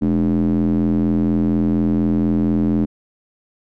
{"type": "tone with band-pass filter", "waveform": "square", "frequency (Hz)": 42.1, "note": "E1", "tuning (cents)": 37, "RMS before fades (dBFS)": -17, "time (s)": [0.01, 2.86], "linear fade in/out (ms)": 20, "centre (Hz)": 250, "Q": 5.9, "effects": []}